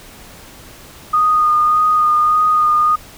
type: tone with vibrato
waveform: sine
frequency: 1231 Hz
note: D#6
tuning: 19 cents flat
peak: -10 dBFS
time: 1.13-2.96 s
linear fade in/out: 10 ms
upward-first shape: sine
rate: 1.7 Hz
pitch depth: 17 cents each way
effects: pink hiss -39 dBFS RMS until 3.17 s